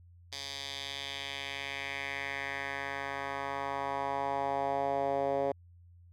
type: tone with band-pass filter sweep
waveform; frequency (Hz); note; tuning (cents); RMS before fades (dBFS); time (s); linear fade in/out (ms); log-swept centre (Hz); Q
10% pulse; 138.59; C#3; 0; -35; 0.32-5.52; 5; 4500 to 550; 2.3
effects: added 87 Hz sine -54 dBFS peak until 6.12 s